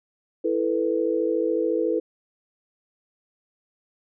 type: chord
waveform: sine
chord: E suspended fourth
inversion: none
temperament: equal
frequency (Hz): 329.6 / 440 / 493.9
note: E4 / A4 / B4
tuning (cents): 0 / 0 / 0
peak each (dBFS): -25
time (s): 0.44-2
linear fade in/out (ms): 10
effects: none